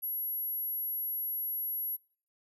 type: tone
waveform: sine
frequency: 11580 Hz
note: F#9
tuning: 38 cents flat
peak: -32 dBFS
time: 0.02-1.97 s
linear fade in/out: 20 ms
effects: noise-tail reverb RT60 0.5 s tail -22 dB re dry